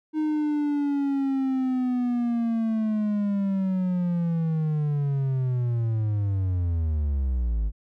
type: linear sweep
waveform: triangle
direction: down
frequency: 311.1 to 50.3 Hz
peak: -20 dBFS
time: 0.13-7.72 s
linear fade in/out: 50 ms
effects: none